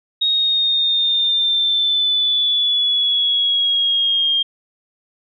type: exponential sweep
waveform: sine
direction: down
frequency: 3755 to 3209 Hz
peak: -14 dBFS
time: 0.21-4.43 s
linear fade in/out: 10 ms
effects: none